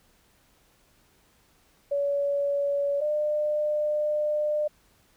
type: tone pair in turn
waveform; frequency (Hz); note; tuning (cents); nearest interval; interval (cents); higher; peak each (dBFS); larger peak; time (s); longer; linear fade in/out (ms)
sine; 567 / 600.7; C#5 / D5; +39 / +39; minor second; 100; second; -23; neither; 1.91-3.01 / 3.01-4.68; second; 10
effects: pink hiss -63 dBFS RMS until 5.16 s